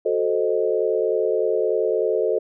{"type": "chord", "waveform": "sine", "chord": "F# diminished seventh", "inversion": "none", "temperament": "equal", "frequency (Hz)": [370, 440, 523.3, 622.3], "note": ["F#4", "A4", "C5", "Eb5"], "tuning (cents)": [0, 0, 0, 0], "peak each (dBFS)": [-25, -21, -25, -26], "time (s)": [0.05, 2.39], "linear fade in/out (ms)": 10, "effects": []}